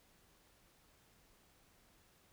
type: silence
effects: pink hiss -69 dBFS RMS until 2.32 s